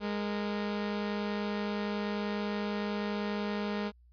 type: tone pair together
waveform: sawtooth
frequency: 206.1 / 462.7 Hz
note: G#3 / A#4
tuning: -13 / -13 cents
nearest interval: octave + major second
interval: 1400 cents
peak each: -28 / -36 dBFS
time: 0-3.92 s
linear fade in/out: 50 ms
effects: added 60 Hz sine -57 dBFS peak until 4.12 s + resampled to 11025 Hz